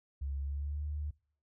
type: tone with pitch glide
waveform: sine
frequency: 69.3 to 74.27 Hz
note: C#2 to D2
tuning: 0 to +20 cents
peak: -34 dBFS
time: 0.21-1.11 s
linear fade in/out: 10 ms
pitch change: +120 cents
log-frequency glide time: 0.4-0.84 s
effects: noise-tail reverb RT60 0.5 s tail -24 dB re dry